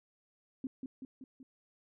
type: tone with echo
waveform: sine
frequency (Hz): 261.7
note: C4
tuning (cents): 0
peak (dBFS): -34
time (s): 0.64-0.67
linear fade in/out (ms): 2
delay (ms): 190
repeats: 4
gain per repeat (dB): -4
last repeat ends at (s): 1.43
effects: none